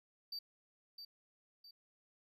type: tone with echo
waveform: triangle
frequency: 4633 Hz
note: D8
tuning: 24 cents flat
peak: -40 dBFS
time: 0.32-0.39 s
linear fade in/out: 5 ms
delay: 660 ms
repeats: 2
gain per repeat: -7 dB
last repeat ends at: 1.71 s
effects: none